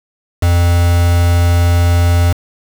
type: tone with quantisation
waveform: triangle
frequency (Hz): 86.7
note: F2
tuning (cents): -12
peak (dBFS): -6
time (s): 0.42-2.33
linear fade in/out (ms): 10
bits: 3
effects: none